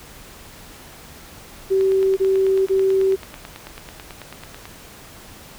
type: tone bursts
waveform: sine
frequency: 384.3 Hz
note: G4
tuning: 34 cents flat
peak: -14 dBFS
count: 3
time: 1.7-3.162 s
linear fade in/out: 20 ms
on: 470 ms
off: 26 ms
type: click train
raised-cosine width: 0.3 ms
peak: -19 dBFS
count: 27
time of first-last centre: 1.81-4.655 s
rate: 9.14 Hz
effects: pink hiss -42 dBFS RMS until 5.58 s